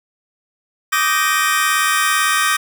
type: chord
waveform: sawtooth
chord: Eb major seventh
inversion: third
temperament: just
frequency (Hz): 1166.7 / 1244.5 / 1555.6 / 1866.8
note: D6 / Eb6 / G6 / Bb6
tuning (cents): -12 / 0 / -14 / +2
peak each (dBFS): -16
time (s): 0.92-2.57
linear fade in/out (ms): 10
effects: none